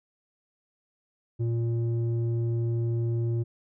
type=tone with low-pass filter; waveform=square; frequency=116.54 Hz; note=A#2; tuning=in tune; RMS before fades=-27 dBFS; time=1.39-3.44 s; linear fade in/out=20 ms; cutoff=270 Hz; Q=2.6; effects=none